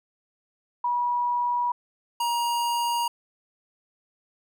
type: tone pair in turn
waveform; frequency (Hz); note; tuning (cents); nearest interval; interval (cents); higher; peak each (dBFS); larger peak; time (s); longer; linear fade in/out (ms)
sine / square; 969 / 946.3; B5 / A#5; -33 / +26; unison; 41; first; -22 / -24; first; 0.84-1.72 / 2.2-3.08; neither; 5
effects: none